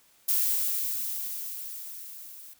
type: noise with level ramp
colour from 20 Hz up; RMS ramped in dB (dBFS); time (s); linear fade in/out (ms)
violet; -24 to -47; 0.28-2.54; 10
effects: white hiss -62 dBFS RMS until 2.59 s